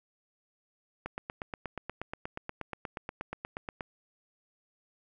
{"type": "click train", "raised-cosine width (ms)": 0.5, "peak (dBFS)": -21, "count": 24, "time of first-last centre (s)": [1.06, 3.808], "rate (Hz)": 8.37, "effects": []}